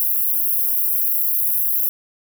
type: high-pass noise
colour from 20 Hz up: white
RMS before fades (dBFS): -19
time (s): 0-1.89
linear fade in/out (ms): 0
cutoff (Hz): 11000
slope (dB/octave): 96
effects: none